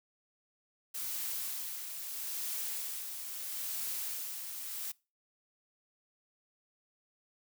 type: noise with tremolo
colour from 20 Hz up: blue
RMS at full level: -37 dBFS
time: 0.94-4.92 s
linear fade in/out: 10 ms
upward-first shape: sine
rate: 0.77 Hz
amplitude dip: 45%
effects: noise-tail reverb RT60 0.3 s tail -24 dB re dry